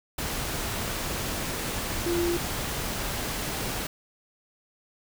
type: tone in noise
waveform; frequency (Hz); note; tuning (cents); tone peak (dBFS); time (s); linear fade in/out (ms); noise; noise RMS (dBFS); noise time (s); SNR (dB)
sine; 344.8; F4; -22; -24; 2.06-2.37; 5; pink; -31; 0.18-3.87; +4
effects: none